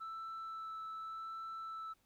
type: tone with vibrato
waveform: sine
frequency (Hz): 1320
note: E6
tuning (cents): +2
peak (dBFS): -40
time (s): 0-1.94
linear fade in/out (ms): 20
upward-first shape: sine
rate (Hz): 0.86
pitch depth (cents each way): 10
effects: tanh soft clip ceiling -41 dBFS + pink hiss -75 dBFS RMS until 2.05 s